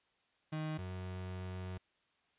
35% pulse tone pair in turn, 155.56 / 92.15 Hz, D#3 / F#2, 0 / -7 cents, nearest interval major sixth, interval 907 cents, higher first, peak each -35 / -39 dBFS, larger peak first, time 0.52-0.78 / 0.78-1.78 s, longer second, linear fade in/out 10 ms, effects white hiss -75 dBFS RMS until 2.38 s + resampled to 8000 Hz

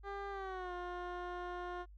15% pulse tone with pitch glide, 399 to 355.5 Hz, G4 to F4, +31 to +31 cents, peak -34 dBFS, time 0.03-1.86 s, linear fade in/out 50 ms, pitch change -200 cents, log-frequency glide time 0.3-0.73 s, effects added 50 Hz sine -53 dBFS peak until 1.97 s + low-pass 2000 Hz 12 dB/octave

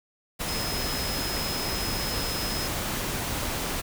sine tone in noise, 5120 Hz, D#8, 49 cents sharp, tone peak -33 dBFS, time 0.47-2.68 s, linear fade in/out 20 ms, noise pink, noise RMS -30 dBFS, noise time 0.39-3.82 s, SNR -6 dB, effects none

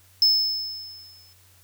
triangle tone with exponential decay, 5230 Hz, E8, 15 cents flat, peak -12 dBFS, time 0.22-1.33 s, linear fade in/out 1 ms, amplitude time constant 240 ms, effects added 92 Hz sine -57 dBFS peak until 1.63 s + white hiss -57 dBFS RMS until 1.63 s

